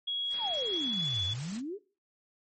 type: tone with pitch glide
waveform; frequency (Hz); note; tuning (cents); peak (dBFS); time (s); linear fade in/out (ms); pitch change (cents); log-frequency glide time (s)
sine; 3322 to 3423; G#7 to A7; 0 to -48; -30; 0.07-1.34; 10; +52; 0.67-1.09
type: noise with exponential growth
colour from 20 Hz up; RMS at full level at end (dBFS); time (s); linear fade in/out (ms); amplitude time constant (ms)
white; -48; 0.14-0.36; 2; 47
type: noise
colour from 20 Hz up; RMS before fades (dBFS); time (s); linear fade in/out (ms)
white; -44; 0.3-1.62; 50
type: exponential two-way sweep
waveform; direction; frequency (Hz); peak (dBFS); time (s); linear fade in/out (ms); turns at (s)
sine; down then up; 1010 to 87.31 to 444.2; -34; 0.38-1.79; 50; 1.25
effects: noise-tail reverb RT60 0.4 s tail -23 dB re dry + MP3 32 kbps